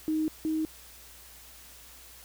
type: tone pair in turn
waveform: sine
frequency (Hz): 312.3 / 314.8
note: D#4 / D#4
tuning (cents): +7 / +20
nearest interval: unison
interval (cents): 13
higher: second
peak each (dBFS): -25 / -26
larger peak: first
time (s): 0.08-0.28 / 0.45-0.65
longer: neither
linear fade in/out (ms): 0
effects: added 60 Hz sine -57 dBFS peak until 2.24 s + white hiss -51 dBFS RMS until 2.24 s